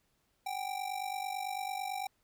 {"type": "ring-modulated tone", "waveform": "square", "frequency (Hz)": 780, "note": "G5", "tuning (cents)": -9, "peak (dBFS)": -33, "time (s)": [0.46, 2.07], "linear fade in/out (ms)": 2, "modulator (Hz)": 24.5, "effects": ["pink hiss -75 dBFS RMS until 2.23 s"]}